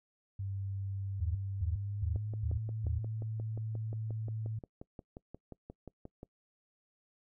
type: tone with pitch glide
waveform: sine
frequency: 98 to 110 Hz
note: G2 to A2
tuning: 0 to 0 cents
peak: -35 dBFS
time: 0.39-4.59 s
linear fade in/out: 5 ms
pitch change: +200 cents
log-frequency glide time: 1.66-2.53 s
type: tone bursts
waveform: sine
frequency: 78.9 Hz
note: D#2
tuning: 25 cents sharp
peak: -32 dBFS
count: 5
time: 1.2-2.99 s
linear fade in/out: 5 ms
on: 150 ms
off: 260 ms
type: click train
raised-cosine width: 2 ms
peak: -32 dBFS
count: 24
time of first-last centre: 2.16-6.231 s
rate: 5.65 Hz
effects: noise-tail reverb RT60 0.1 s tail -23 dB re dry